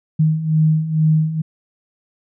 sine beating tone pair, 155.1 / 157.3 Hz, D#3 / D#3, -5 / +19 cents, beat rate 2.2 Hz, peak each -19 / -14 dBFS, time 0.19-1.42 s, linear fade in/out 10 ms, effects none

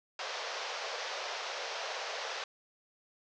pink band-pass noise, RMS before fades -39 dBFS, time 0.19-2.44 s, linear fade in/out 2 ms, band 460 to 6000 Hz, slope 48 dB/octave, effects none

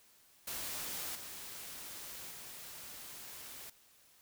white noise with level steps, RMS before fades -41 / -47 / -49 dBFS, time 0.47-3.7 s, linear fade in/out 5 ms, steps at 1.15 / 2.31 s, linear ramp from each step 2 ms, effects white hiss -65 dBFS RMS until 4.21 s

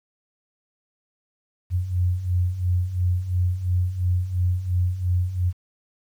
sine beating tone pair, 88 / 90.9 Hz, F2 / F#2, +14 / -30 cents, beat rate 2.9 Hz, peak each -26 / -21 dBFS, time 1.7-5.53 s, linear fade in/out 50 ms, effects 9-bit

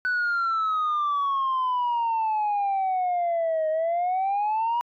sine exponential two-way sweep, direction down then up, 1500 to 622.3 to 965 Hz, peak -20 dBFS, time 0.05-4.81 s, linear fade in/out 0 ms, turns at 3.69 s, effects tanh soft clip ceiling -20 dBFS

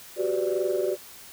sine chord, G major seventh, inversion third, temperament equal with one note detuned, 370 / 392 / 504 / 587.3 Hz, F#4 / G4 / B4 / D5, 0 / 0 / +35 / 0 cents, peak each -26 / -28 / -31 / -28 dBFS, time 0.16-0.97 s, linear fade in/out 50 ms, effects tanh soft clip ceiling -16 dBFS + white hiss -46 dBFS RMS until 1.32 s

